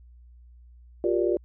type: chord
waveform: sine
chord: G minor seventh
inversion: third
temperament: just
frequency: 352.8 / 392 / 470.4 / 588 Hz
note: F4 / G4 / Bb4 / D5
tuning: +18 / 0 / +16 / +2 cents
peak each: -24 / -27 / -29 / -29 dBFS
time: 1.04-1.37 s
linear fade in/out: 2 ms
effects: added 60 Hz sine -48 dBFS peak until 1.44 s